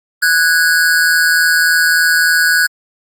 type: tone pair together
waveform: square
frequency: 1480 / 1643.4 Hz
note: F#6 / G#6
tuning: 0 / -19 cents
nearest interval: major second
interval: 181 cents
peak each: -12 / -14 dBFS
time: 0.22-2.67 s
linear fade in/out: 10 ms
effects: Opus 48 kbps